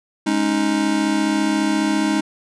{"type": "chord", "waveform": "square", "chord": "Ab suspended fourth", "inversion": "none", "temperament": "just", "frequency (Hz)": [207.7, 276.9, 311.5], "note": ["Ab3", "Db4", "Eb4"], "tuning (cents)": [0, -2, 2], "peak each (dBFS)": [-23, -24, -20], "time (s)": [0.26, 2.21], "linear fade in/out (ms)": 10, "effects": ["resampled to 22050 Hz"]}